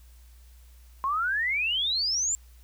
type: exponential sweep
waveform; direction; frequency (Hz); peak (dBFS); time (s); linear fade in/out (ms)
sine; up; 1046.5 to 7459; -24; 1.04-2.35; 0
effects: added 60 Hz sine -49 dBFS peak until 2.63 s + white hiss -62 dBFS RMS until 2.63 s